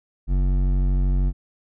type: tone with hard clipping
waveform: sine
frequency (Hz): 46.48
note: F#1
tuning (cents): +9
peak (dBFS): -19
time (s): 0.27-1.33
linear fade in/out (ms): 50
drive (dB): 11
effects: none